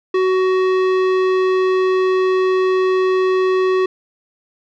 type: tone with tanh clipping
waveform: sine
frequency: 373.7 Hz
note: F#4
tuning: 17 cents sharp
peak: -15 dBFS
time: 0.14-3.86 s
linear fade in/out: 5 ms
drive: 16 dB
effects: none